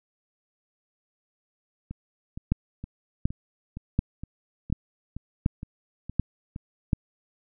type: two click trains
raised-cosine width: 5 ms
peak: -9 / -23 dBFS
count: 7 / 11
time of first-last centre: 2.52-6.932 / 1.91-6.561 s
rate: 1.36 / 2.15 Hz
effects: none